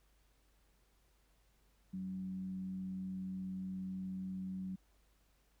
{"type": "tone with frequency modulation", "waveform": "sine", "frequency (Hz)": 187.6, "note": "F#3", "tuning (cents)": 24, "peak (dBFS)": -39, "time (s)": [1.93, 4.76], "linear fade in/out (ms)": 10, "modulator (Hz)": 96.7, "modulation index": 0.22, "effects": ["added 50 Hz sine -70 dBFS peak until 5.6 s", "pink hiss -75 dBFS RMS until 5.6 s"]}